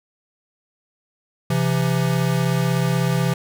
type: tone pair together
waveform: square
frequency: 132.36 / 168.6 Hz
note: C3 / E3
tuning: +20 / +39 cents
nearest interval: major third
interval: 419 cents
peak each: -21 dBFS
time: 1.5-3.34 s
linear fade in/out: 5 ms
effects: none